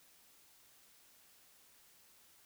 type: silence
effects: white hiss -65 dBFS RMS until 2.45 s